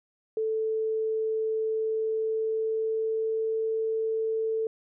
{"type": "tone with pitch glide", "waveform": "sine", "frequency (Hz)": [440, 443.8], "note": ["A4", "A4"], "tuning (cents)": [0, 15], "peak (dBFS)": -25, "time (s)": [0.37, 4.67], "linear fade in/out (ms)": 2, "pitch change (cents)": 15, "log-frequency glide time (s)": [1.68, 3.61], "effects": []}